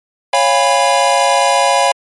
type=chord; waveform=square; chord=C# dominant seventh; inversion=none; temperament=equal with one note detuned; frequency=554.4 / 698.5 / 813 / 987.8 Hz; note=C#5 / E#5 / G#5 / B5; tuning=0 / 0 / -37 / 0 cents; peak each=-16 dBFS; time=0.33-1.92 s; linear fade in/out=5 ms; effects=MP3 48 kbps